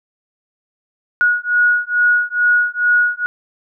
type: beating tone pair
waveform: sine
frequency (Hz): 1452 / 1454.3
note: F#6 / F#6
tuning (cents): -33 / -30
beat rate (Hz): 2.3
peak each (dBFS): -15 / -15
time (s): 1.21-3.26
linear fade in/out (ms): 0
effects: none